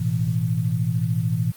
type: chord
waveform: sine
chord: A suspended second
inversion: none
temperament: equal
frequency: 110 / 123.47 / 164.81 Hz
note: A2 / B2 / E3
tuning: 0 / 0 / 0 cents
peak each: -24 dBFS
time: 0-1.52 s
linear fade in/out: 10 ms
effects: white hiss -47 dBFS RMS until 1.56 s + Opus 48 kbps